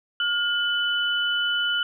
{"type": "tone pair together", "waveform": "sine", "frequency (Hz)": [1421.9, 2993], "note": ["F6", "F#7"], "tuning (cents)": [31, 19], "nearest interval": "octave + minor second", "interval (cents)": 1288, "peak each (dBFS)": -24, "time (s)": [0.2, 1.83], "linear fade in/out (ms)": 2, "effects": []}